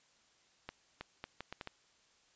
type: accelerating click train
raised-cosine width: 0.3 ms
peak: -26 dBFS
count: 7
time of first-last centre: 0.69-1.674 s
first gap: 320 ms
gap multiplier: 0.72
effects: white hiss -69 dBFS RMS until 2.35 s + resampled to 16000 Hz